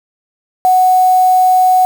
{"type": "tone with quantisation", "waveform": "sine", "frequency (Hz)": 740, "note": "F#5", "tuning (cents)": 0, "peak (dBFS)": -6, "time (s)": [0.65, 1.85], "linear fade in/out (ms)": 0, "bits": 4, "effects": []}